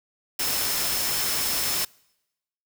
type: tone in noise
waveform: sine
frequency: 5274 Hz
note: E8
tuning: in tune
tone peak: -32 dBFS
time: 0.39-1.85 s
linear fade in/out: 5 ms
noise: white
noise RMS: -26 dBFS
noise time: 0.39-1.85 s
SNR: -9 dB
effects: noise-tail reverb RT60 0.9 s tail -26 dB re dry